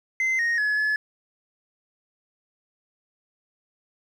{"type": "tone with pitch steps", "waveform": "sine", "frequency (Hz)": [2067, 1864, 1700, 1713], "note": ["C7", "A#6", "G#6", "A6"], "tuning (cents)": [-22, -1, 40, -47], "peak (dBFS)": -18, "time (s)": [0.2, 0.96], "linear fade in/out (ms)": 2, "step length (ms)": 190, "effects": ["tanh soft clip ceiling -20 dBFS", "9-bit"]}